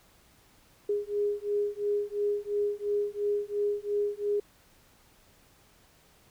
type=beating tone pair; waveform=sine; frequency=410 / 412.9 Hz; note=G#4 / G#4; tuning=-22 / -10 cents; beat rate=2.9 Hz; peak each=-30 dBFS; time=0.89-4.4 s; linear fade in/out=5 ms; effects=pink hiss -61 dBFS RMS until 6.3 s